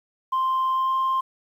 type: tone with pitch glide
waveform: sine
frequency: 1046.5 to 1053.2 Hz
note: C6 to C6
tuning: 0 to +11 cents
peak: -18 dBFS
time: 0.32-1.21 s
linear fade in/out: 10 ms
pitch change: +11 cents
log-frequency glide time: 0.72-0.94 s
effects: tanh soft clip ceiling -18 dBFS + 9-bit